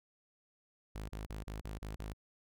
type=tone bursts; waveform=sawtooth; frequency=52.5 Hz; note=G#1; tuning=19 cents sharp; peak=-37 dBFS; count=7; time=0.95-2.134 s; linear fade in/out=5 ms; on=140 ms; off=34 ms; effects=none